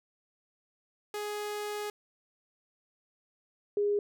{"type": "tone pair in turn", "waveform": ["sawtooth", "sine"], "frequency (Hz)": [417, 410.3], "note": ["G#4", "G#4"], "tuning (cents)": [7, -21], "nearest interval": "unison", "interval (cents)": 28, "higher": "first", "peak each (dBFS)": [-30, -25], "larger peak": "second", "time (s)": [[1.14, 1.9], [3.77, 3.99]], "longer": "first", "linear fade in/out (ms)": 2, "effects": []}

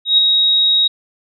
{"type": "tone with ADSR envelope", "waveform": "sine", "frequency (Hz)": 3789, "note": "A#7", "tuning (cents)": 27, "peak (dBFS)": -6, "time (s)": [0.05, 0.88], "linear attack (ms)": 130, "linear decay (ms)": 9, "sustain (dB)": -4, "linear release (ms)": 11, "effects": []}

